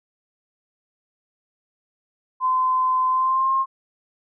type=tone with pitch glide; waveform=sine; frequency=1028 to 1066.7 Hz; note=C6 to C6; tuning=-31 to +33 cents; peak=-17 dBFS; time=2.4-3.66 s; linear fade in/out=50 ms; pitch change=+64 cents; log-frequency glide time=3.09-3.53 s; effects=none